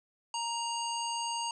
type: harmonic tone with a mistuned harmonic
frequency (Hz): 932.3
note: A#5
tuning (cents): 0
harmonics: 1 / 3 / 5 / 7 / 9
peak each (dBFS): -34 / -39 / -41 / -42 / -44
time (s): 0.34-1.51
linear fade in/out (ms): 2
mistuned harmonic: 3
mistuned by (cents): +16
effects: none